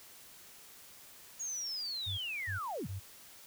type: linear sweep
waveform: sine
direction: down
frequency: 6720 to 51.91 Hz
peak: -36 dBFS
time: 1.39-2.88 s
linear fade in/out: 20 ms
type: tone bursts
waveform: sine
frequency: 97 Hz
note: G2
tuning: 18 cents flat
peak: -37 dBFS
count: 3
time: 2.06-3 s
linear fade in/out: 20 ms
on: 120 ms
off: 290 ms
effects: white hiss -55 dBFS RMS until 3.46 s